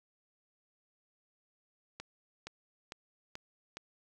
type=accelerating click train; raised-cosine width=0.2 ms; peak=-25 dBFS; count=5; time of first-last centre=2-3.77 s; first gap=470 ms; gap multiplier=0.96; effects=10-bit